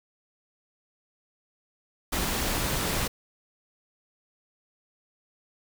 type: noise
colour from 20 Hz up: pink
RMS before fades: -28 dBFS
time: 2.12-3.08 s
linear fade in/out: 10 ms
effects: none